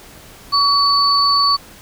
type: tone pair together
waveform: sine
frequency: 1131 / 4486 Hz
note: C#6 / C#8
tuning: +34 / +20 cents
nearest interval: 2 octaves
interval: 2386 cents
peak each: -14 dBFS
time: 0.52-1.57 s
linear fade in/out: 20 ms
effects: pink hiss -41 dBFS RMS until 1.81 s